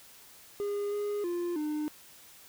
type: tone with pitch steps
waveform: triangle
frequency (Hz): 407.8 / 412.5 / 348.7 / 302.2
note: G#4 / G#4 / F4 / D4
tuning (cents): -32 / -12 / -3 / +50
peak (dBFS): -28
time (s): 0.6-1.88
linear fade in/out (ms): 0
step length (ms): 320
effects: white hiss -54 dBFS RMS until 2.48 s